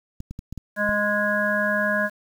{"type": "clicks", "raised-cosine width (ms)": 5, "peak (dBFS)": -21, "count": 6, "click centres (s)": [0.204, 0.31, 0.391, 0.526, 0.577, 0.892]}
{"type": "harmonic tone", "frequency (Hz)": 207.2, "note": "G#3", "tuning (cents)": -4, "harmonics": [1, 3, 5, 7, 8], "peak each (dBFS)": [-28, -25, -31, -29, -23], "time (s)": [0.76, 2.1], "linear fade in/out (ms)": 50}
{"effects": ["8-bit"]}